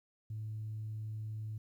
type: tone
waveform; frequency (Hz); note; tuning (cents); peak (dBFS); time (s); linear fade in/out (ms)
sine; 108.5; A2; -24; -37; 0.3-1.58; 5
effects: tanh soft clip ceiling -34 dBFS + 12-bit